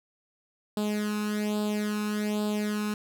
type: tone with flanger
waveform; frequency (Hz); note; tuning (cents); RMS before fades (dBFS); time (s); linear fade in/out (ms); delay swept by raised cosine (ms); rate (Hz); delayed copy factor
sawtooth; 210; G#3; +19; -29; 0.77-2.94; 2; 0.24 to 0.77; 1.2; +0.8
effects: none